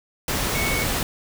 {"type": "tone in noise", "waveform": "sine", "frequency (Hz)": 2217, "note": "C#7", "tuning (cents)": 0, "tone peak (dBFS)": -26, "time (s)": [0.55, 0.84], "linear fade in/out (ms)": 2, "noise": "pink", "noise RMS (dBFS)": -24, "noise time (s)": [0.28, 1.03], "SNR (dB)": -5, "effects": []}